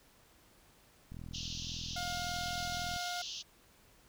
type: click train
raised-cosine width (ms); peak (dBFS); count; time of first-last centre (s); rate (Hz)
5; -34; 78; 1.12-2.962; 41.8
type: band-pass noise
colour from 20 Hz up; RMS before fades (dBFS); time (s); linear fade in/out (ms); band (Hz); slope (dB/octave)
pink; -43; 1.33-3.43; 20; 2800 to 6400; 96
type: tone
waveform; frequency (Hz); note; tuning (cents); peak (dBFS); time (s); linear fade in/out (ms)
25% pulse; 710; F5; +28; -34; 1.96-3.22; 5
effects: pink hiss -64 dBFS RMS until 4.08 s